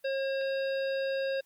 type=harmonic tone; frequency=540 Hz; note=C#5; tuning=45 cents flat; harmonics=1 / 3 / 5 / 7 / 9; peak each=-29 / -39 / -43 / -46 / -48 dBFS; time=0.04-1.41 s; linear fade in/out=10 ms; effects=white hiss -69 dBFS RMS until 1.45 s + Opus 32 kbps